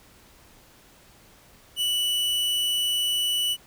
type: tone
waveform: 45% pulse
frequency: 2960 Hz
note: F#7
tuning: in tune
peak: -22 dBFS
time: 1.76-3.57 s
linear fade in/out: 50 ms
effects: pink hiss -54 dBFS RMS until 3.66 s